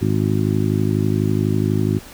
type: harmonic tone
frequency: 52.1 Hz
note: G#1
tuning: 6 cents sharp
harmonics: 2 / 3 / 4 / 5 / 6 / 7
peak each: -20 / -22 / -23 / -24 / -25 / -25 dBFS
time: 0.01-1.99 s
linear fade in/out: 10 ms
effects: pink hiss -40 dBFS RMS until 2.13 s